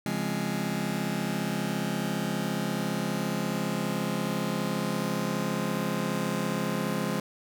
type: chord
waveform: sawtooth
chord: Db major seventh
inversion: none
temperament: just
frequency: 138.59 / 173.24 / 207.9 / 259.9 Hz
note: Db3 / F3 / Ab3 / C4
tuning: 0 / -14 / +2 / -11 cents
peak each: -32 / -28 / -27 / -32 dBFS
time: 0.06-7.2 s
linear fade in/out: 2 ms
effects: none